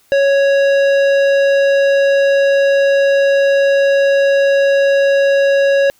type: tone with tanh clipping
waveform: triangle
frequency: 554.4 Hz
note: C#5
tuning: in tune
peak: -11 dBFS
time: 0.12-5.9 s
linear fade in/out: 0 ms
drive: 18 dB
effects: white hiss -54 dBFS RMS until 5.99 s